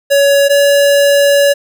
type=tone pair in turn; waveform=square; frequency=562 / 566.9 Hz; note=C#5 / C#5; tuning=+24 / +39 cents; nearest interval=unison; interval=15 cents; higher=second; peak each=-7 dBFS; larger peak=neither; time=0.1-0.49 / 0.49-1.54 s; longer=second; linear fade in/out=20 ms; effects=none